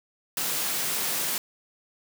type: high-pass noise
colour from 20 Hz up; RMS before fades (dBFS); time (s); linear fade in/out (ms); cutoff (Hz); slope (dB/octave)
white; -28; 0.37-1.38; 2; 120; 96
effects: none